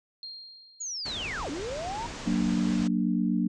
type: tone with exponential decay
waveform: sine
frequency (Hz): 4214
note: C8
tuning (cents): +12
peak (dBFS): -36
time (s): 0.23-1.43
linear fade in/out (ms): 1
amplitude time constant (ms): 260
type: linear two-way sweep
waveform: sine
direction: down then up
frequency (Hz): 6930 to 261.6 to 970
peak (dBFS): -32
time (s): 0.8-2.07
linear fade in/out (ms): 10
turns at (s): 1.5
type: low-pass noise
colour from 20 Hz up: pink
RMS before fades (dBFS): -39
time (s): 1.05-2.88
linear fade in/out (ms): 10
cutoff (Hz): 7600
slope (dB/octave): 48
type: chord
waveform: sine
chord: Gb augmented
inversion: none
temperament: equal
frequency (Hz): 185 / 233.1 / 293.7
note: Gb3 / Bb3 / D4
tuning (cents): 0 / 0 / 0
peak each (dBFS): -27 / -27 / -30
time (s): 2.26-3.48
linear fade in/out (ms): 10
effects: none